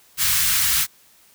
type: band-stop noise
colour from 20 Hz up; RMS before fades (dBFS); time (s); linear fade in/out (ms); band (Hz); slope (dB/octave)
white; -19; 0.17-0.87; 50; 150 to 1200; 24
effects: white hiss -54 dBFS RMS until 1.34 s